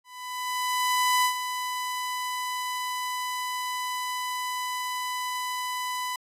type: tone with ADSR envelope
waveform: sawtooth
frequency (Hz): 999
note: B5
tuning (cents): +20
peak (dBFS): -16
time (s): 0.04-6.16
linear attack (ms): 1200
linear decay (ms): 93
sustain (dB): -9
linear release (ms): 9
effects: AAC 48 kbps